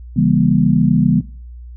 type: chord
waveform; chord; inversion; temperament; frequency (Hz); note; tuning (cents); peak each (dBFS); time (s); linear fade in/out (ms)
sine; C# diminished seventh; none; just; 138.59 / 166.31 / 199.57 / 239.5; C#3 / E3 / G3 / Bb3; 0 / +16 / +31 / +47; -16; 0.16-1.21; 10
effects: noise-tail reverb RT60 0.4 s tail -17 dB re dry + added 60 Hz sine -31 dBFS peak until 1.76 s